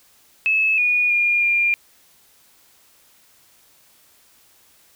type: tone with pitch steps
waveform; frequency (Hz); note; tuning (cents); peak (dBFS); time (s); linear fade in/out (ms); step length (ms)
sine; 2598 / 2453 / 2417 / 2400; E7 / D#7 / D7 / D7; -26 / -25 / +49 / +37; -15; 0.46-1.74; 0; 320
effects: white hiss -55 dBFS RMS until 4.95 s